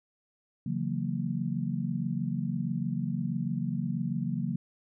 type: chord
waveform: sine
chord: F# dominant seventh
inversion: second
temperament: just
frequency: 138.75 / 166.5 / 185 / 231.2 Hz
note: C#3 / E3 / F#3 / A#3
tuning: +2 / +18 / 0 / -14 cents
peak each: -34 dBFS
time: 0.66-4.56 s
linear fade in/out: 5 ms
effects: none